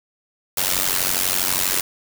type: noise with amplitude modulation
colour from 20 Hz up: white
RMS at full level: -17 dBFS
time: 0.57-1.81 s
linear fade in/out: 5 ms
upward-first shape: sine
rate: 92.3 Hz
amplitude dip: 90%
effects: none